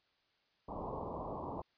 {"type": "low-pass noise", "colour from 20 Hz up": "white", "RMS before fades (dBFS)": -42, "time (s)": [0.68, 1.62], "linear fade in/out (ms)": 10, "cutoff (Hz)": 1100, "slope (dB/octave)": 96, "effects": ["white hiss -75 dBFS RMS until 1.77 s", "resampled to 11025 Hz"]}